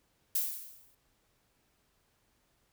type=noise with exponential decay; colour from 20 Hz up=violet; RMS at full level=-28 dBFS; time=0.35-0.95 s; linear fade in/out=5 ms; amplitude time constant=130 ms; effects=pink hiss -73 dBFS RMS until 2.72 s